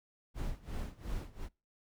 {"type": "noise with tremolo", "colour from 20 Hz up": "brown", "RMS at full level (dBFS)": -37, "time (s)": [0.34, 1.49], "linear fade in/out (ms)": 50, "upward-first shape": "sine", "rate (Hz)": 2.8, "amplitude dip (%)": 90, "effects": ["noise-tail reverb RT60 0.3 s tail -26 dB re dry"]}